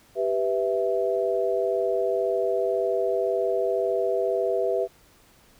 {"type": "chord", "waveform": "sine", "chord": "E minor", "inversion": "first", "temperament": "equal", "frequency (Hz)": [392, 493.9, 659.3], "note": ["G4", "B4", "E5"], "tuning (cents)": [0, 0, 0], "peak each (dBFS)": -26, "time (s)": [0.15, 4.88], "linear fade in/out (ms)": 50, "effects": ["pink hiss -57 dBFS RMS until 5.59 s"]}